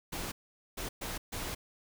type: noise bursts at uneven times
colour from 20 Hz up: pink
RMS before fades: -38 dBFS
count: 4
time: 0.12-0.32 / 0.77-0.89 / 1.01-1.18 / 1.32-1.55 s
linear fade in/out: 10 ms
effects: none